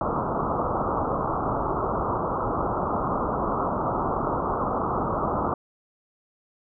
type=low-pass noise; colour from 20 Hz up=white; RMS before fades=-26 dBFS; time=0.01-5.54 s; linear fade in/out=2 ms; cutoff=1300 Hz; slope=96 dB/octave; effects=none